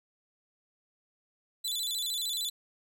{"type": "tone with vibrato", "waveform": "sawtooth", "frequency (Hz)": 3726, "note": "A#7", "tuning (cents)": -2, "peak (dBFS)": -28, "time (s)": [1.64, 2.5], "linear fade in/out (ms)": 10, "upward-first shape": "square", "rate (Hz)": 13, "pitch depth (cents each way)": 120, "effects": []}